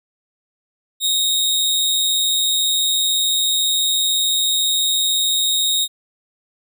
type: tone with amplitude modulation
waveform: sawtooth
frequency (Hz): 3741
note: A#7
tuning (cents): +5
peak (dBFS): -11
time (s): 1-5.88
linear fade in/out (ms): 50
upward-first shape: sine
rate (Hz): 181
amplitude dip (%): 35
effects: none